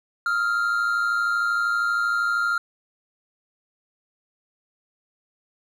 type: tone pair together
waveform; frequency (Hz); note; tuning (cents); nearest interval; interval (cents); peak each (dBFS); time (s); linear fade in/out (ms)
triangle; 1283.2 / 1396; E6 / F6; -47 / -1; minor second; 146; -27 / -19; 0.26-2.58; 2
effects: none